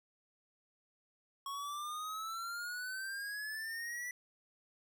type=exponential sweep; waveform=square; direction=up; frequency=1100 to 1975.5 Hz; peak=-40 dBFS; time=1.46-4.11 s; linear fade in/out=2 ms; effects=none